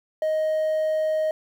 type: tone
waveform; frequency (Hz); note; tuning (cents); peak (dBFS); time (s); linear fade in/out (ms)
triangle; 625; D#5; +8; -18; 0.22-1.31; 2
effects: tanh soft clip ceiling -14 dBFS + 9-bit